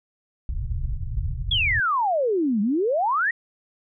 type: low-pass noise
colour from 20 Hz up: pink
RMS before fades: -27 dBFS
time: 0.49-1.8 s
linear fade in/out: 2 ms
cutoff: 130 Hz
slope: 48 dB/octave
type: exponential two-way sweep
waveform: sine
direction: down then up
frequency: 3455 to 196 to 1943 Hz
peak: -19 dBFS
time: 1.51-3.31 s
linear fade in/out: 5 ms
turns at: 2.61 s
effects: none